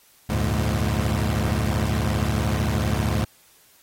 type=tone cluster; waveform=25% pulse; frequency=72.3 / 87.8 / 104.8 / 117.7 Hz; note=D2 / F2 / G#2 / A#2; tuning=-27 / +10 / +16 / +17 cents; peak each=-21 / -27 / -21 / -25 dBFS; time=0.29-3.25 s; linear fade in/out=10 ms; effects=white hiss -56 dBFS RMS until 3.82 s + AAC 48 kbps